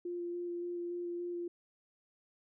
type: tone with vibrato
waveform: sine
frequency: 348.7 Hz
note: F4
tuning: 3 cents flat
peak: -36 dBFS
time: 0.05-1.48 s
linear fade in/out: 5 ms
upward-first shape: square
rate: 3.5 Hz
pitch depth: 9 cents each way
effects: none